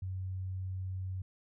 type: tone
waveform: sine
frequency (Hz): 93.6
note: F#2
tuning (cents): +20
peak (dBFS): -35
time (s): 0.02-1.22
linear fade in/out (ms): 5
effects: none